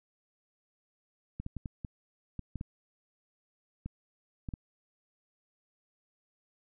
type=clicks; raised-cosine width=5 ms; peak=-25 dBFS; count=11; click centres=1.4 / 1.464 / 1.567 / 1.658 / 1.848 / 2.393 / 2.557 / 2.611 / 3.86 / 4.488 / 4.538 s; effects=none